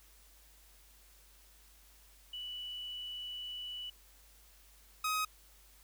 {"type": "tone pair in turn", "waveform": ["sine", "sawtooth"], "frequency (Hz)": [2960, 1261.2], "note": ["F#7", "D#6"], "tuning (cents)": [0, 23], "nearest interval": "octave + minor third", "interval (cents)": 1477, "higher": "first", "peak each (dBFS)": [-40, -28], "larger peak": "second", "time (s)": [[2.33, 3.9], [5.04, 5.25]], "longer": "first", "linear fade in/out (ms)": 5, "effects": ["added 50 Hz sine -62 dBFS peak until 5.83 s", "white hiss -63 dBFS RMS until 5.83 s"]}